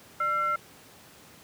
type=tone with frequency modulation; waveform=sine; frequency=1352 Hz; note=E6; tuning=43 cents sharp; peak=-24 dBFS; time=0.2-0.56 s; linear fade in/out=5 ms; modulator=755 Hz; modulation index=0.46; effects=pink hiss -52 dBFS RMS until 1.43 s + high-pass 100 Hz 12 dB/octave